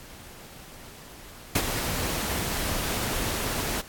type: noise with ADSR envelope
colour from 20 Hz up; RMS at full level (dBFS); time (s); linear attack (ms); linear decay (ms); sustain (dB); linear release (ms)
pink; -21; 1.55-3.82; 6; 62; -8; 19
effects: pink hiss -46 dBFS RMS until 3.88 s + AAC 64 kbps